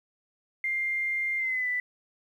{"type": "tone with pitch glide", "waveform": "sine", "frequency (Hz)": [2100, 1985.6], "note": ["C7", "B6"], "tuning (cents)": [6, 9], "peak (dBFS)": -26, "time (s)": [0.64, 1.8], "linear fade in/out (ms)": 2, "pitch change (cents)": -97, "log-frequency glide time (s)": [1.38, 1.68], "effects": ["10-bit"]}